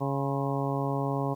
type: harmonic tone with a mistuned harmonic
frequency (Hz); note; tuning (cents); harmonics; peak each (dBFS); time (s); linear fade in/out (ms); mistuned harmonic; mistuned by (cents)
138.59; C#3; 0; 1 / 2 / 3 / 4 / 5 / 6 / 7 / 8; -30 / -33 / -35 / -36 / -37 / -38 / -38 / -39; 0-1.35; 20; 8; -57
effects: 10-bit